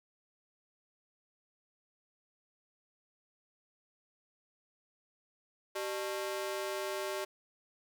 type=ring-modulated tone; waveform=sawtooth; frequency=493.9 Hz; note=B4; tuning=in tune; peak=-28 dBFS; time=5.75-7.25 s; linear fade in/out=10 ms; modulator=109 Hz; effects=none